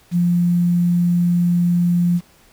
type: tone with quantisation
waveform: sine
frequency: 174.61 Hz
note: F3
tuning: in tune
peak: -13 dBFS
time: 0.11-2.21 s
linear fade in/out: 50 ms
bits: 7
effects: pink hiss -52 dBFS RMS until 2.52 s